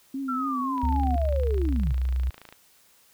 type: tone with vibrato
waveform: sine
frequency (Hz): 263.5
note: C4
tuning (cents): +12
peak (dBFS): -28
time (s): 0.14-1.16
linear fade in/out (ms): 5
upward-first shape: triangle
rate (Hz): 3.8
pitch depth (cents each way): 87
type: linear sweep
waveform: sine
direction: down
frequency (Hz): 1373 to 113.6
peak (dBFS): -27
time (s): 0.28-1.93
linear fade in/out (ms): 10
type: click train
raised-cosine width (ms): 0.3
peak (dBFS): -28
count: 49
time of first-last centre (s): 0.78-2.525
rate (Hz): 27.5
type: tone with pitch glide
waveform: sine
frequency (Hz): 70.3 to 63.72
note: C#2 to C2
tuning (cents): +25 to -45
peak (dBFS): -22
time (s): 0.83-2.3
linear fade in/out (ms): 5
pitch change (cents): -170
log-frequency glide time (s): 1.42-2.01
effects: white hiss -59 dBFS RMS until 3.13 s